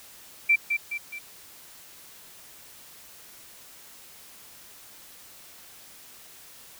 sine tone with echo, 2345 Hz, D7, 3 cents flat, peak -16 dBFS, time 0.49-0.56 s, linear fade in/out 10 ms, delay 210 ms, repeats 3, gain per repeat -6 dB, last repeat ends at 1.19 s, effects white hiss -49 dBFS RMS until 6.79 s

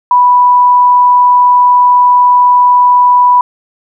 sine tone, 986 Hz, B5, 3 cents flat, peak -3 dBFS, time 0.11-3.41 s, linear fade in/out 2 ms, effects none

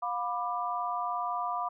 sine chord, B diminished, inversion second, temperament just, 711.2 / 987.8 / 1185.3 Hz, F5 / B5 / D6, +31 / 0 / +16 cents, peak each -34 dBFS, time 0.02-1.69 s, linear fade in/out 10 ms, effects none

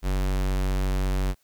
square tone, 47.24 Hz, F#1, 37 cents sharp, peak -23 dBFS, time 0.02-1.35 s, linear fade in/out 50 ms, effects white hiss -67 dBFS RMS until 1.43 s

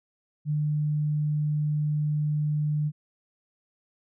sine tone, 150 Hz, D3, 37 cents sharp, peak -23 dBFS, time 0.45-2.92 s, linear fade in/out 50 ms, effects none

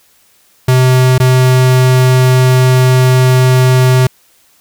square tone with dropouts, 128.3 Hz, C3, 34 cents flat, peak -6 dBFS, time 0.68-4.07 s, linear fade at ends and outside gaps 5 ms, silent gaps 1.181-1.2 s, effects white hiss -50 dBFS RMS until 4.6 s

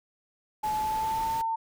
sine tone with pitch glide, 858 to 901.7 Hz, A5 to A5, -44 to +42 cents, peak -26 dBFS, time 0.63-1.56 s, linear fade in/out 10 ms, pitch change +86 cents, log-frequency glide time 0.73-1.34 s
pink noise, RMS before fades -41 dBFS, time 0.63-1.42 s, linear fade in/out 10 ms
effects none

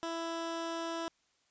15% pulse tone, 331.6 Hz, E4, 10 cents sharp, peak -29 dBFS, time 0.03-1.08 s, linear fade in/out 0 ms, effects white hiss -73 dBFS RMS until 1.5 s + resampled to 16000 Hz

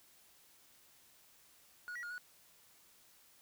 triangle tone with pitch steps, 1453 / 1926 / 1426 / 1467 Hz, F#6 / B6 / F6 / F#6, -32 / -44 / +36 / -15 cents, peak -40 dBFS, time 1.88-2.18 s, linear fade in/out 0 ms, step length 75 ms, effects white hiss -65 dBFS RMS until 3.41 s

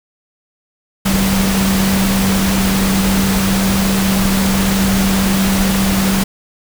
sine tone in noise, 193.3 Hz, G3, 24 cents flat, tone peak -13 dBFS, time 1.05-6.24 s, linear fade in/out 10 ms, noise pink, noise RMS -18 dBFS, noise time 1.05-6.24 s, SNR +2 dB, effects none

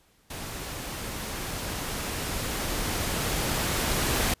pink noise with level ramp, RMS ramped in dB -37 to -25 dBFS, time 0.3-4.34 s, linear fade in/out 5 ms, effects pink hiss -63 dBFS RMS until 4.4 s + resampled to 32000 Hz

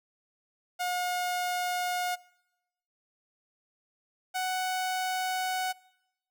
sawtooth tone pair in turn, 719 / 743.5 Hz, F#5 / F#5, -50 / +8 cents, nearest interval minor second, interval 58 cents, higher second, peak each -25 dBFS, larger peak neither, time 0.79-2.16 / 4.34-5.73 s, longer second, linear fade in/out 20 ms, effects noise-tail reverb RT60 0.9 s tail -23 dB re dry

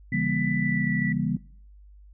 sine chord, C# diminished seventh, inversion none, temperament just, 138.59 / 166.31 / 199.57 / 239.5 Hz, C#3 / E3 / G3 / Bb3, 0 / +16 / +31 / +47 cents, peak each -29 dBFS, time 0.12-1.37 s, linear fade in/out 5 ms
sine tone with pitch glide, 1987 to 1958.5 Hz, B6 to B6, +10 to -15 cents, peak -28 dBFS, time 0.12-1.13 s, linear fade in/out 10 ms, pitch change -25 cents, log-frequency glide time 0.54-0.89 s
effects noise-tail reverb RT60 0.5 s tail -18 dB re dry + added 50 Hz sine -47 dBFS peak until 2.13 s

